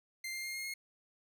sawtooth tone with pitch steps, 2093 / 2108 / 2122 / 2137 / 2152 Hz, C7 / C7 / C7 / C7 / C7, 0 / +12 / +24 / +36 / +48 cents, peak -35 dBFS, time 0.24-0.74 s, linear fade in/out 5 ms, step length 100 ms, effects none

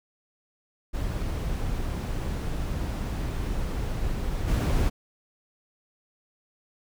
brown noise with level steps, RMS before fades -29 / -23 dBFS, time 0.93-4.9 s, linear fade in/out 20 ms, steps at 4.47 s, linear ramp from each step 20 ms, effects none

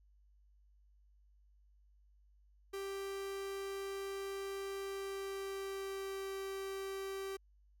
45% pulse tone with pitch glide, 392 to 388.6 Hz, G4 to G4, 0 to -15 cents, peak -40 dBFS, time 2.73-7.37 s, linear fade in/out 10 ms, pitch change -15 cents, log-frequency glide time 4.76-6.34 s, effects added 50 Hz sine -64 dBFS peak until 7.8 s

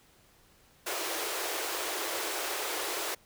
pink high-pass noise, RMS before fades -34 dBFS, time 0.86-3.15 s, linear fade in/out 10 ms, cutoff 320 Hz, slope 96 dB/octave, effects pink hiss -62 dBFS RMS until 3.25 s

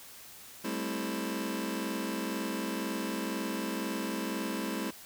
sawtooth chord, A minor seventh, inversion third, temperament just, 198 / 220 / 264 / 330 Hz, G3 / A3 / C4 / E4, +18 / 0 / +16 / +2 cents, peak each -34 dBFS, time 0.64-4.91 s, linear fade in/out 10 ms, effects white hiss -50 dBFS RMS until 5.05 s

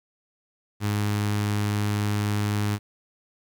sawtooth tone with notch filter, 103.83 Hz, G#2, in tune, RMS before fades -25 dBFS, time 0.8-2.79 s, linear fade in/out 50 ms, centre 570 Hz, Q 1.8, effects 10-bit

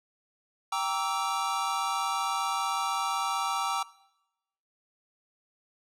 square chord, E half-diminished seventh, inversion first, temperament equal with one note detuned, 784 / 932.3 / 1153.1 / 1318.5 Hz, G5 / Bb5 / D6 / E6, 0 / 0 / -32 / 0 cents, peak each -34 dBFS, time 0.72-3.83 s, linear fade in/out 5 ms, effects noise-tail reverb RT60 0.9 s tail -21 dB re dry + low-pass 10000 Hz 12 dB/octave

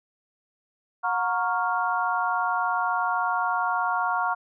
sine chord, Gb major seventh, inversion none, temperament equal with one note detuned, 724.3 / 932.3 / 1108.7 / 1396.9 Hz, Gb5 / Bb5 / Db6 / F6, -37 / 0 / 0 / 0 cents, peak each -28 dBFS, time 1.03-4.35 s, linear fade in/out 20 ms, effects none

